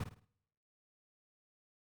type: noise with echo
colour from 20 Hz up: brown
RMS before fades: -37 dBFS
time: 0-0.04 s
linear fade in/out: 5 ms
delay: 53 ms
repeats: 4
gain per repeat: -9 dB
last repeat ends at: 0.252 s
effects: noise-tail reverb RT60 0.9 s tail -26 dB re dry